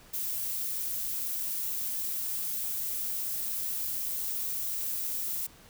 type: noise with high-pass filter sweep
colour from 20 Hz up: violet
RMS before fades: -33 dBFS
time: 0.13-5.47 s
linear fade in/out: 10 ms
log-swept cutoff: 1600 to 250 Hz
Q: 0.8
effects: pink hiss -55 dBFS RMS until 5.69 s